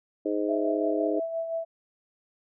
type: harmonic tone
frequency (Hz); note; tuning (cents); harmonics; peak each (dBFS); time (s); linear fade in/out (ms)
103.83; G#2; 0; 3 / 4 / 5 / 6; -28 / -30 / -32 / -34; 0.25-1.2; 10
type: tone with tremolo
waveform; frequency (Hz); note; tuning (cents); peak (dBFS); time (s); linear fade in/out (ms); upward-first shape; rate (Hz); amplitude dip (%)
sine; 659.3; E5; 0; -26; 0.48-1.65; 20; sine; 5.8; 50
effects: none